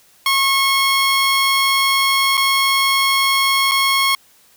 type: tone with dropouts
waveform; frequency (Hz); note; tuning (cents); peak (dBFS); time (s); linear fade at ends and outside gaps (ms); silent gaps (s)
15% pulse; 1089; C#6; -31; -7; 0.26-4.15; 2; 2.371-2.376 / 3.713-3.717
effects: white hiss -52 dBFS RMS until 4.56 s